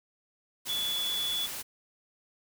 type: tone in noise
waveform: sine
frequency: 3428 Hz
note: A7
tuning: 46 cents flat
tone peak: -29 dBFS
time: 0.68-1.47 s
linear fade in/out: 20 ms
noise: white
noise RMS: -38 dBFS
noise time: 0.65-1.63 s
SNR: +6 dB
effects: none